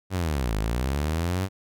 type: linear two-way sweep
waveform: sawtooth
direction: down then up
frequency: 98 to 50.5 to 97.8 Hz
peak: -20 dBFS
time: 0.1-1.49 s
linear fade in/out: 50 ms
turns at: 0.56 s
effects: none